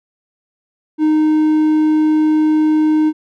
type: tone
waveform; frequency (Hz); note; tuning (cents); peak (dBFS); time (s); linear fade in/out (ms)
triangle; 309; D#4; -12; -8; 0.98-3.13; 50
effects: none